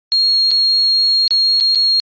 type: tone with dropouts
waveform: sine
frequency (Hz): 4274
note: C8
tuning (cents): +36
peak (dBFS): -10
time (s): 0.12-2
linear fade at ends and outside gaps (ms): 0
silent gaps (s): 0.508-0.514 / 1.278-1.308 / 1.601-1.608 / 1.749-1.756
effects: resampled to 11025 Hz